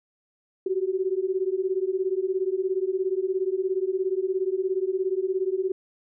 sine beating tone pair, 368.9 / 385.9 Hz, F#4 / G4, -5 / -27 cents, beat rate 17 Hz, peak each -26 / -26 dBFS, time 0.66-5.72 s, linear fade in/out 5 ms, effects none

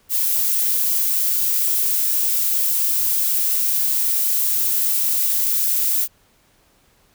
violet noise, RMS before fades -19 dBFS, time 0.09-6.08 s, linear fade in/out 50 ms, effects pink hiss -58 dBFS RMS until 7.14 s

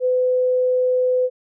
sine tone, 505 Hz, B4, 39 cents sharp, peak -15 dBFS, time 0-1.3 s, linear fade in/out 50 ms, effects none

